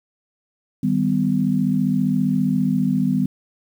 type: chord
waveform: sine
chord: Eb augmented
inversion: none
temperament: equal with one note detuned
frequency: 155.56 / 196 / 250.8 Hz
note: Eb3 / G3 / B3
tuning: 0 / 0 / +27 cents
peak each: -23 / -20 / -20 dBFS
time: 0.83-3.26 s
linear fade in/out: 5 ms
effects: 8-bit

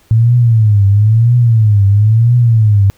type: tone with vibrato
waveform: sine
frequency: 109.8 Hz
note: A2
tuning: 3 cents flat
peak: -5 dBFS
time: 0.11-2.9 s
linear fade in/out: 0 ms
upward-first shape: triangle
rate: 1 Hz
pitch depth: 200 cents each way
effects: pink hiss -50 dBFS RMS until 2.97 s

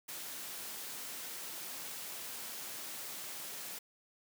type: high-pass noise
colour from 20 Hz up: white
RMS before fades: -44 dBFS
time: 0.08-3.79 s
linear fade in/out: 10 ms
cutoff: 150 Hz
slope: 12 dB/octave
effects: none

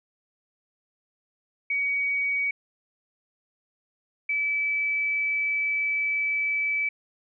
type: tone pair in turn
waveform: sine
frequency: 2257 / 2303 Hz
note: C#7 / D7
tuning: +31 / -34 cents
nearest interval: unison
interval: 35 cents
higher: second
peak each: -23 dBFS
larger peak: neither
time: 1.7-2.51 / 4.29-6.89 s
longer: second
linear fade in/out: 5 ms
effects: none

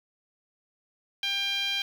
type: tone with band-pass filter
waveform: 10% pulse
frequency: 796 Hz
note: G5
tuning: 26 cents sharp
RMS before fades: -29 dBFS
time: 1.23-1.82 s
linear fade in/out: 2 ms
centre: 3100 Hz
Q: 2.8
effects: 8-bit

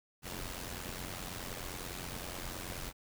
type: noise with amplitude modulation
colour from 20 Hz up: pink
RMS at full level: -39 dBFS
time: 0.22-2.93 s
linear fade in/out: 50 ms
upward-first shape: sine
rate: 89.6 Hz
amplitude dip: 70%
effects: none

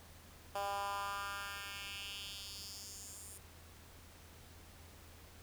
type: tone with high-pass filter sweep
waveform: 10% pulse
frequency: 200.1 Hz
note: G3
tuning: 36 cents sharp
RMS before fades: -44 dBFS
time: 0.55-3.38 s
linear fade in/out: 5 ms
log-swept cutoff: 680 to 9400 Hz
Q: 2.5
effects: added 82 Hz sine -59 dBFS peak until 5.42 s + pink hiss -59 dBFS RMS until 5.42 s

